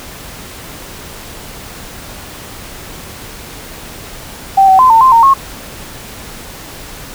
sine tone with pitch steps, 778 / 761 / 1027 / 903 / 1044 / 919 / 1086 Hz, G5 / F#5 / C6 / A5 / C6 / A#5 / C#6, -13 / +48 / -33 / +45 / -4 / -25 / -36 cents, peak -3 dBFS, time 4.57-5.34 s, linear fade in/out 10 ms, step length 110 ms, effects pink hiss -30 dBFS RMS until 7.14 s

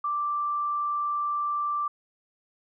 sine tone, 1174.7 Hz, D6, in tune, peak -25 dBFS, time 0.04-1.88 s, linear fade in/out 5 ms, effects none

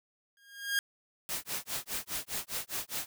sawtooth tone with exponential growth, 1623 Hz, G#6, 40 cents flat, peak -21 dBFS, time 0.37-0.79 s, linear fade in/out 1 ms, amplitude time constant 90 ms
white noise with tremolo, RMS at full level -34 dBFS, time 1.29-3.06 s, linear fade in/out 0 ms, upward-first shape sine, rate 4.9 Hz, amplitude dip 100%
effects none

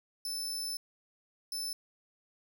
sawtooth tone bursts at uneven times, 5274 Hz, E8, in tune, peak -32 dBFS, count 2, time 0.25-0.77 / 1.52-1.73 s, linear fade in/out 2 ms, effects none

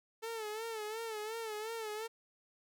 sawtooth tone with vibrato, 440 Hz, A4, in tune, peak -35 dBFS, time 0.22-2.08 s, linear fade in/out 20 ms, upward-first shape sine, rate 2.8 Hz, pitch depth 78 cents each way, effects none

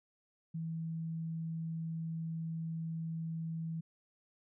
sine tone, 163 Hz, E3, 19 cents flat, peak -36 dBFS, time 0.54-3.81 s, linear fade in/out 10 ms, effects none

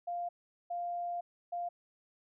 sine tone bursts at uneven times, 698.5 Hz, F5, in tune, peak -34 dBFS, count 3, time 0.07-0.29 / 0.7-1.21 / 1.52-1.69 s, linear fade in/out 10 ms, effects none

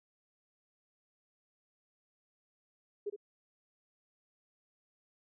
sine tone with echo, 410.4 Hz, G#4, 21 cents flat, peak -33 dBFS, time 3.06-3.1 s, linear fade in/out 10 ms, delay 63 ms, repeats 1, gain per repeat -8 dB, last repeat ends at 3.163 s, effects none

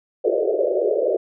pink band-pass noise, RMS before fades -20 dBFS, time 0.24-1.17 s, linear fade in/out 10 ms, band 360 to 630 Hz, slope 96 dB/octave, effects none

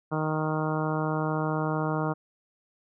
harmonic tone, 155.56 Hz, D#3, in tune, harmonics 1 / 2 / 3 / 4 / 5 / 6 / 7 / 8 / 9, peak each -29 / -32 / -34 / -35 / -36 / -37 / -37 / -38 / -39 dBFS, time 0.11-2.14 s, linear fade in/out 20 ms, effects none

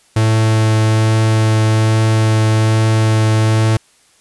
45% pulse tone with vibrato, 110 Hz, A2, in tune, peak -10 dBFS, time 0.16-3.77 s, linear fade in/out 5 ms, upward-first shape triangle, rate 1.2 Hz, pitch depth 10 cents each way, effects white hiss -52 dBFS RMS until 4.2 s + resampled to 24000 Hz

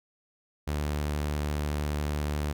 sawtooth tone, 74.1 Hz, D2, 16 cents sharp, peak -24 dBFS, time 0.67-2.53 s, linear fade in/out 10 ms, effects none

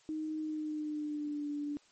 sine tone with pitch glide, 311.1 to 291.9 Hz, D#4 to D4, 0 to -10 cents, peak -34 dBFS, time 0.09-1.77 s, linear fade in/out 0 ms, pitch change -110 cents, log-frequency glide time 0.39-1.49 s, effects white hiss -65 dBFS RMS until 1.91 s + MP3 32 kbps

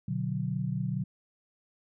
sine chord, B minor, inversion none, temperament just, 123.47 / 148.16 / 185.21 Hz, B2 / D3 / F#3, 0 / +16 / +2 cents, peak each -33 dBFS, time 0.08-1.04 s, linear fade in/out 5 ms, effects none

